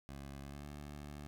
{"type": "tone with pitch glide", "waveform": "15% pulse", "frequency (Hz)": [69.4, 73.1], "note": ["C#2", "D2"], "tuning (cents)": [3, -7], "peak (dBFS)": -40, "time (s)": [0.09, 1.27], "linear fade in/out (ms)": 0, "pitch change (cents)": 90, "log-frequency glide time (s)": [0.43, 0.68], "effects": []}